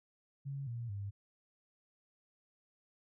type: tone with pitch steps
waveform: sine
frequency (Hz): 138.59 / 117.89 / 100.29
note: C#3 / A#2 / G2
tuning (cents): 0 / +20 / +40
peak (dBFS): -38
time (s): 0.45-1.11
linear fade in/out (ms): 20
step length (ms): 220
effects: none